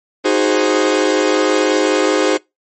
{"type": "chord", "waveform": "40% pulse", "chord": "Ab dominant seventh", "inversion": "second", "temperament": "equal", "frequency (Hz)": [311.1, 370, 415.3, 523.3], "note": ["Eb4", "Gb4", "Ab4", "C5"], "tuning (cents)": [0, 0, 0, 0], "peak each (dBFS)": -17, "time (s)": [0.24, 2.38], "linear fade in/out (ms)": 20, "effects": ["noise-tail reverb RT60 0.2 s tail -24 dB re dry", "MP3 32 kbps"]}